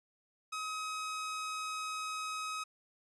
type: tone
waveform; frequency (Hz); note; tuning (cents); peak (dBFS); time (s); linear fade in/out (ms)
sawtooth; 1269; D#6; +34; -33; 0.52-2.64; 10
effects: resampled to 24000 Hz